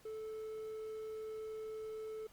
triangle tone, 436.6 Hz, A4, 13 cents flat, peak -40 dBFS, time 0.05-2.27 s, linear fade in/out 5 ms, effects pink hiss -65 dBFS RMS until 2.32 s + Opus 48 kbps

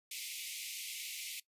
pink high-pass noise, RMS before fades -43 dBFS, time 0.11-1.4 s, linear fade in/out 5 ms, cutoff 2100 Hz, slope 96 dB/octave, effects noise-tail reverb RT60 0.1 s tail -19 dB re dry + resampled to 32000 Hz

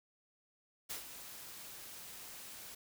white noise with ADSR envelope, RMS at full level -41 dBFS, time 0.89-2.75 s, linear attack 19 ms, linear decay 110 ms, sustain -9 dB, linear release 7 ms, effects none

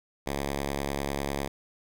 5% pulse tone, 70 Hz, C#2, 18 cents sharp, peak -18 dBFS, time 0.26-1.48 s, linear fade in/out 10 ms, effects none

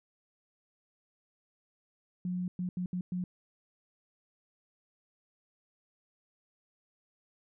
sine tone bursts at uneven times, 180.4 Hz, F#3, 44 cents flat, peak -31 dBFS, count 5, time 2.25-2.48 / 2.59-2.69 / 2.77-2.86 / 2.93-3.01 / 3.12-3.24 s, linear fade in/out 2 ms, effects none

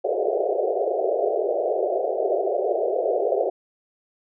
pink band-pass noise, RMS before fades -23 dBFS, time 0.04-3.5 s, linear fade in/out 10 ms, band 370 to 720 Hz, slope 96 dB/octave, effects none

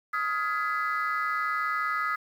sine chord, F half-diminished seventh, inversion third, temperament just, 1257.2 / 1396.9 / 1676.3 / 2012 Hz, Eb6 / F6 / Ab6 / Cb7, +18 / 0 / +16 / +32 cents, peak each -27 / -33 / -33 / -33 dBFS, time 0.13-2.16 s, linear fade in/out 10 ms, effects tanh soft clip ceiling -20 dBFS + 9-bit

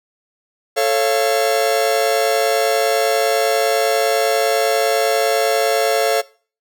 45% pulse chord, A augmented, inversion none, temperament just, 440 / 550 / 687.5 Hz, A4 / C#5 / E#5, 0 / -14 / -27 cents, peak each -19 dBFS, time 0.76-6.22 s, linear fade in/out 20 ms, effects noise-tail reverb RT60 0.4 s tail -21 dB re dry

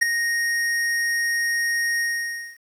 square tone with ADSR envelope, 1864.7 Hz, A#6, in tune, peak -12 dBFS, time 0.01-2.58 s, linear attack 16 ms, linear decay 6 ms, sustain -9 dB, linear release 580 ms, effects low-pass 12000 Hz 12 dB/octave + 9-bit

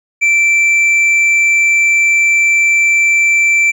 sine tone with hard clipping, 2338 Hz, D7, 8 cents flat, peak -9 dBFS, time 0.21-3.72 s, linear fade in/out 20 ms, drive 4 dB, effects none

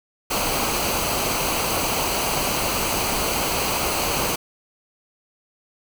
pink noise with comb filter, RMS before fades -23 dBFS, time 0.3-4.36 s, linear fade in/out 10 ms, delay 0.56 ms, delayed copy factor -0.55, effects none

